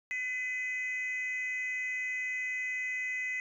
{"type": "tone pair together", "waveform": "sine", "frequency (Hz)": [2019, 2531], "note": ["B6", "D#7"], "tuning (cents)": [38, 29], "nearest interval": "major third", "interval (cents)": 391, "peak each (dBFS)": [-31, -37], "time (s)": [0.11, 3.4], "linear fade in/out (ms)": 0, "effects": ["tanh soft clip ceiling -29 dBFS"]}